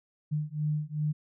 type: beating tone pair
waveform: sine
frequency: 149.9 / 152.5 Hz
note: D3 / D#3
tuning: +36 / -34 cents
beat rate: 2.6 Hz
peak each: -31 dBFS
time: 0.31-1.13 s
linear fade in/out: 20 ms
effects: none